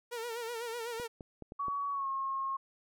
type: tone with vibrato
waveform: sawtooth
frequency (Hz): 466.2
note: A#4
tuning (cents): 0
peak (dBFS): -33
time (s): 0.11-1.08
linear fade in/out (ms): 20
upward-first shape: sine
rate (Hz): 8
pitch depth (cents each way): 74
type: clicks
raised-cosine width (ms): 2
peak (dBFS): -31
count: 5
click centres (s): 0.999 / 1.208 / 1.423 / 1.521 / 1.683
type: tone with pitch glide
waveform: sine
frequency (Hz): 1128 to 1080.2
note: C#6 to C#6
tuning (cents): +30 to -45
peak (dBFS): -32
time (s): 1.59-2.57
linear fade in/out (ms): 10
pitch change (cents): -75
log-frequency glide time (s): 1.92-2.08
effects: none